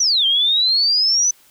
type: exponential two-way sweep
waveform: sine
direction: down then up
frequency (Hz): 6100 to 3136 to 6100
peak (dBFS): -13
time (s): 0-1.31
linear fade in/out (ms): 5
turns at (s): 0.26
effects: white hiss -52 dBFS RMS until 1.5 s